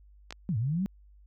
clicks, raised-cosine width 0.2 ms, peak -22 dBFS, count 2, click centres 0.307 / 0.325 s
sine linear two-way sweep, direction down then up, 203.2 to 101.7 to 203.2 Hz, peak -26 dBFS, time 0.49-0.86 s, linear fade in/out 0 ms, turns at 0.57 s
effects added 50 Hz sine -53 dBFS peak until 1.26 s

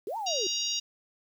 sine linear two-way sweep, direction up then down, 347.7 to 932.3 to 347.7 Hz, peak -31 dBFS, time 0.07-0.47 s, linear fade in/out 2 ms, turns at 0.17 s
harmonic tone, 944 Hz, A#5, 22 cents sharp, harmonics 3 / 4 / 5 / 6 / 7, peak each -35 / -34 / -34 / -34 / -37 dBFS, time 0.26-0.8 s, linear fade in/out 10 ms
effects 9-bit

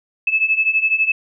sine beating tone pair, 2600 / 2612 Hz, E7 / E7, -24 / -17 cents, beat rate 12 Hz, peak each -19 / -16 dBFS, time 0.27-1.12 s, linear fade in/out 5 ms, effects none

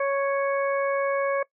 harmonic tone, 554.4 Hz, C#5, in tune, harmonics 1 / 2 / 3 / 4, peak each -23 / -29 / -33 / -35 dBFS, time 0-1.43 s, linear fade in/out 5 ms, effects noise-tail reverb RT60 0.1 s tail -21 dB re dry

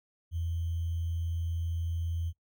sine tone with sample-and-hold, 83.7 Hz, E2, 27 cents sharp, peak -30 dBFS, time 0.31-2.33 s, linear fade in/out 50 ms, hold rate 3150 Hz, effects noise-tail reverb RT60 0.1 s tail -18 dB re dry

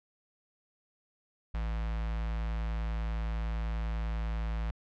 square tone with notch filter, 55.2 Hz, A1, 6 cents sharp, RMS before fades -33 dBFS, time 1.54-4.71 s, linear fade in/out 5 ms, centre 340 Hz, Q 0.83, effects low-pass 3000 Hz 12 dB/octave

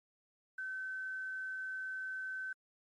sine tone with quantisation, 1531 Hz, G6, 41 cents flat, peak -38 dBFS, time 0.58-2.53 s, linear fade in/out 5 ms, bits 11, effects MP3 48 kbps

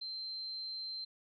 sine tone, 4122 Hz, C8, 27 cents flat, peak -39 dBFS, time 0.01-1.05 s, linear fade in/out 10 ms, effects none

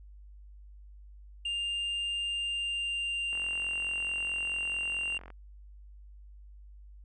triangle tone with pitch glide, 2800 to 2777 Hz, F7 to F7, +4 to -10 cents, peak -29 dBFS, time 1.45-5.18 s, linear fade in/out 5 ms, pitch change -14 cents, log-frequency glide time 2.26-3.79 s
click train, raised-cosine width 0.5 ms, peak -33 dBFS, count 89, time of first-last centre 3.33-5.303 s, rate 44.6 Hz
effects added 50 Hz sine -48 dBFS peak until 7.04 s + resampled to 24000 Hz

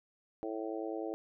harmonic tone, 109.9 Hz, A2, 2 cents flat, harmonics 3 / 4 / 5 / 6 / 7, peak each -39 / -41 / -43 / -45 / -46 dBFS, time 0.43-1.14 s, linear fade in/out 0 ms, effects none

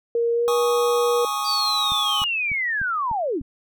sine tone with pitch glide, 467.7 to 480 Hz, A#4 to B4, +6 to -49 cents, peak -18 dBFS, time 0.15-1.25 s, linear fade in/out 2 ms, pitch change +45 cents, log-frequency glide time 0.33-0.53 s
square chord, Ab suspended fourth, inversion none, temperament equal, 830.6 / 1108.7 / 1244.5 Hz, Ab5 / Db6 / Eb6, 0 / 0 / 0 cents, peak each -30 / -27 / -28 dBFS, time 0.48-2.24 s, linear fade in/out 0 ms
sine linear sweep, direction down, 4699 to 220 Hz, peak -21 dBFS, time 1.44-3.42 s, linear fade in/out 50 ms
click train, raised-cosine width 5 ms, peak -24 dBFS, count 6, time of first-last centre 1.92-3.413 s, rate 3.35 Hz
effects none

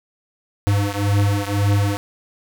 square beating tone pair, 100.5 / 102.4 Hz, G2 / G#2, +44 / -24 cents, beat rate 1.9 Hz, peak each -19 / -21 dBFS, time 0.67-1.97 s, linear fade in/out 0 ms, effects none

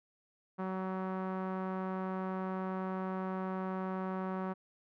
sawtooth tone with low-pass filter, 187.9 Hz, F#3, 27 cents sharp, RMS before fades -37 dBFS, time 0.58-4.54 s, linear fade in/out 20 ms, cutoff 1200 Hz, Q 1.9, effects none

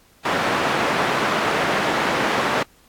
white band-pass noise, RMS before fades -21 dBFS, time 0.25-2.63 s, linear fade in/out 5 ms, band 170 to 1500 Hz, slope 12 dB/octave, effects pink hiss -55 dBFS RMS until 2.88 s + AAC 64 kbps

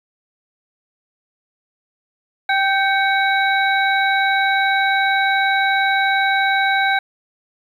harmonic tone with a mistuned harmonic, 780 Hz, G5, 9 cents flat, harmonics 1 / 2 / 3 / 5, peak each -18 / -18 / -22 / -25 dBFS, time 2.49-6.99 s, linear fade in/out 5 ms, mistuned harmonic 3, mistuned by -80 cents, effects 8-bit

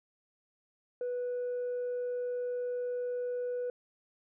sine tone, 492 Hz, B4, 7 cents flat, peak -30 dBFS, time 1.01-3.7 s, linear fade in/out 2 ms, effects tanh soft clip ceiling -30 dBFS

